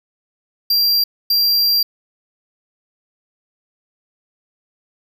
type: tone bursts at uneven times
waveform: square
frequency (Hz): 4743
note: D8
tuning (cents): +16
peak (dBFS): -13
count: 2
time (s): 0.7-1.04 / 1.3-1.83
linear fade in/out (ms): 5
effects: none